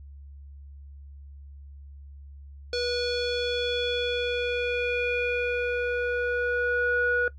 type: tone with low-pass filter sweep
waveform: square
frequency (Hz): 486.3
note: B4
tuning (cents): -27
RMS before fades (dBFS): -27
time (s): 2.73-7.28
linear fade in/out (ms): 2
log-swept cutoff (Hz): 4600 to 1400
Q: 4.6
effects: noise-tail reverb RT60 0.1 s tail -18 dB re dry + added 70 Hz sine -42 dBFS peak until 7.38 s